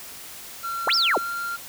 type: tone with pitch glide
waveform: triangle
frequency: 1367 to 1386.9 Hz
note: F6 to F6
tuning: -37 to -12 cents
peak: -25 dBFS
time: 0.63-1.57 s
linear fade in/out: 20 ms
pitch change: +25 cents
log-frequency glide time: 1.13-1.29 s
type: linear two-way sweep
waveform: sine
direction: up then down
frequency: 222.1 to 5588 to 222.1 Hz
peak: -18 dBFS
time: 0.87-1.18 s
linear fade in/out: 5 ms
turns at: 0.95 s
effects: white hiss -40 dBFS RMS until 1.68 s